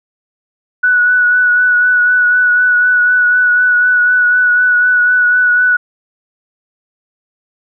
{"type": "tone with vibrato", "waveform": "sine", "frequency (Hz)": 1476, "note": "F#6", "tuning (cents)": -5, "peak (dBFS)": -7, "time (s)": [0.83, 5.77], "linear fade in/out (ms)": 10, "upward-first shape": "triangle", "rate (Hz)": 4, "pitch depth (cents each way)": 25, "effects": []}